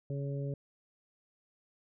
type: harmonic tone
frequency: 140 Hz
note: C#3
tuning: 18 cents sharp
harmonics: 1 / 2 / 3 / 4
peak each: -34 / -45 / -43 / -45 dBFS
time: 0.1-0.54 s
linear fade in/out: 2 ms
effects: none